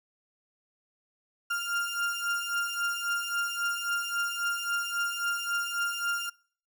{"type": "beating tone pair", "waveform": "35% pulse", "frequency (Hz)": [1396.9, 1400.6], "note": ["F6", "F6"], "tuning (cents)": [0, 5], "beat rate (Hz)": 3.7, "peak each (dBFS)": [-29, -32], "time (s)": [1.5, 6.3], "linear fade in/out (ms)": 10, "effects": ["noise-tail reverb RT60 0.5 s tail -24 dB re dry"]}